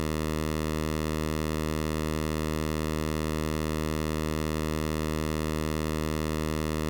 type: tone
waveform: 10% pulse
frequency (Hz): 77.7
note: D#2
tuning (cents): -2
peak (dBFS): -19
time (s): 0-6.89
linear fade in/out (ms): 0
effects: none